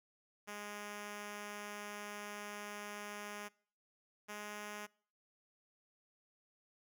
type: tone pair in turn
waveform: 5% pulse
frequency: 206.8 / 208.4 Hz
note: G#3 / G#3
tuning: -7 / +6 cents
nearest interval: unison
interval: 13 cents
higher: second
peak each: -33 / -33 dBFS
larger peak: neither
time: 0.47-3.49 / 4.28-4.87 s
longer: first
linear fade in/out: 20 ms
effects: noise-tail reverb RT60 0.5 s tail -24 dB re dry